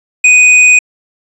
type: tone with tanh clipping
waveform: sine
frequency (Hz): 2489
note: D#7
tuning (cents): 0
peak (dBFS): -4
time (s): 0.24-0.79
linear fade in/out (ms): 5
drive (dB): 17
effects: resampled to 24000 Hz